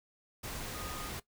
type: tone in noise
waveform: sine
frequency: 1237 Hz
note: D#6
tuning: 10 cents flat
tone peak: -47 dBFS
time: 0.74-1.1 s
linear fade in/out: 10 ms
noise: pink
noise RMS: -41 dBFS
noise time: 0.43-1.2 s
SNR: -9 dB
effects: noise-tail reverb RT60 0.1 s tail -17 dB re dry